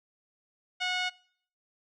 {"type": "tone with low-pass filter", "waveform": "5% pulse", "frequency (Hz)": 730, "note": "F#5", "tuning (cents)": -24, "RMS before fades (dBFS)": -31, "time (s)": [0.8, 1.1], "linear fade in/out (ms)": 20, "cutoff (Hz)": 2900, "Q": 1.4, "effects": ["noise-tail reverb RT60 0.6 s tail -23 dB re dry"]}